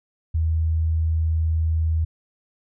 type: tone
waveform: sine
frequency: 80.4 Hz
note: E2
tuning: 43 cents flat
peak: -18 dBFS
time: 0.34-2.05 s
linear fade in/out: 10 ms
effects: none